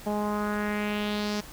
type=tone with low-pass filter sweep; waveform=sawtooth; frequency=208.4 Hz; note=G#3; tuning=6 cents sharp; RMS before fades=-29 dBFS; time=0.06-1.41 s; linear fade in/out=10 ms; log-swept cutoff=750 to 5700 Hz; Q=2.7; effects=added 50 Hz sine -51 dBFS peak until 1.52 s + pink hiss -46 dBFS RMS until 1.52 s